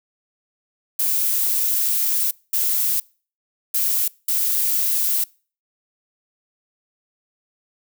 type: noise bursts at uneven times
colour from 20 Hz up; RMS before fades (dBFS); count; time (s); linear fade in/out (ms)
violet; -20; 4; 0.99-2.31 / 2.53-3 / 3.74-4.08 / 4.28-5.24; 5
effects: noise-tail reverb RT60 0.4 s tail -25 dB re dry